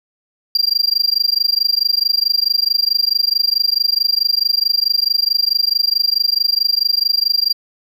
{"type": "tone with amplitude modulation", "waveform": "triangle", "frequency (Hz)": 4751, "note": "D8", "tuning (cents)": 19, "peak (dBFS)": -8, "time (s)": [0.55, 7.53], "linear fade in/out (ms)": 2, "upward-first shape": "sine", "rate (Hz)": 24.6, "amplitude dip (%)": 100, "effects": []}